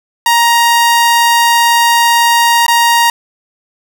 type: tone with dropouts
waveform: sawtooth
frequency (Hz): 938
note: A#5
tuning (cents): +11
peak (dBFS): -3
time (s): 0.26-3.1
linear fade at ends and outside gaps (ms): 2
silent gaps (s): 2.665-2.681
effects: none